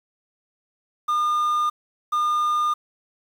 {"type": "tone pair in turn", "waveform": "triangle", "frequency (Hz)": [1212, 1212], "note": ["D#6", "D#6"], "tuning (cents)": [-46, -46], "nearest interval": "unison", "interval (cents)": 0, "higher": "neither", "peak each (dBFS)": -17, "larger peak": "neither", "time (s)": [[1.08, 1.7], [2.12, 2.74]], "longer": "neither", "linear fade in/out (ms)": 10, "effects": ["8-bit"]}